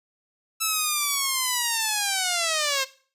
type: linear sweep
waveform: 5% pulse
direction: down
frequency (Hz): 1322 to 523.3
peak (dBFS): -11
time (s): 0.6-2.85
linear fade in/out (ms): 20
effects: noise-tail reverb RT60 0.4 s tail -17 dB re dry + resampled to 32000 Hz